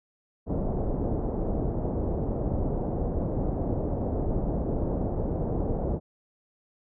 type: low-pass noise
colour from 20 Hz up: pink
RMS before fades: -28 dBFS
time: 0.46-6 s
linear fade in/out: 50 ms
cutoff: 660 Hz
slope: 24 dB/octave
effects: none